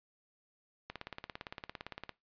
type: click train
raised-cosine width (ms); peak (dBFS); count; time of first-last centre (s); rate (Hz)
0.3; -25; 22; 0.9-2.093; 17.6
effects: noise-tail reverb RT60 0.2 s tail -20 dB re dry + resampled to 11025 Hz